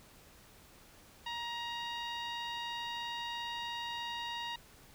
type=tone with low-pass filter; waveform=sawtooth; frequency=943 Hz; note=A#5; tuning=20 cents sharp; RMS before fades=-40 dBFS; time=1.26-4.56 s; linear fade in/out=5 ms; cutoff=3600 Hz; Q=3.1; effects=pink hiss -59 dBFS RMS until 4.94 s